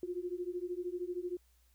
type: beating tone pair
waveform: sine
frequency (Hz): 349.9 / 362.9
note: F4 / F#4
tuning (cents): +3 / -34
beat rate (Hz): 13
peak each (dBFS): -39 / -39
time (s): 0.03-1.37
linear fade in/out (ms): 2
effects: added 60 Hz sine -66 dBFS peak until 1.74 s + white hiss -73 dBFS RMS until 1.74 s